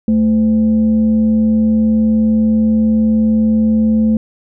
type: tone with frequency modulation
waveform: sine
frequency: 220 Hz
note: A3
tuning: in tune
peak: -9 dBFS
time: 0.08-4.17 s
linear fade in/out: 2 ms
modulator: 293 Hz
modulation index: 0.29
effects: none